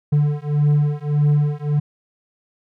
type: beating tone pair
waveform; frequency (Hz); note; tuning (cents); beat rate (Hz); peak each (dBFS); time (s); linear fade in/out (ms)
triangle; 146.5 / 148.2; D3 / D3; -4 / +16; 1.7; -16; 0.12-1.8; 10
effects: none